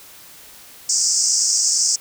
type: band-pass noise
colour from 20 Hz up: pink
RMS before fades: -18 dBFS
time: 0.89-1.96 s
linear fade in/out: 5 ms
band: 5000 to 8200 Hz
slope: 96 dB/octave
effects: white hiss -43 dBFS RMS until 2 s